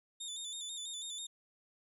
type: tone with vibrato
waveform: 25% pulse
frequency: 3587 Hz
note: A7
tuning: 33 cents sharp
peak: -36 dBFS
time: 0.2-1.27 s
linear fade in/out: 10 ms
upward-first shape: square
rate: 6.1 Hz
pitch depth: 46 cents each way
effects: none